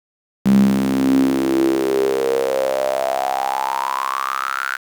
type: tone with high-pass filter sweep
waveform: sawtooth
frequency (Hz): 66.6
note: C2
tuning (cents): +31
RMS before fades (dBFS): -18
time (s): 0.45-4.77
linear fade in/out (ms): 10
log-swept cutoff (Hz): 190 to 1500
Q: 9.9
effects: 7-bit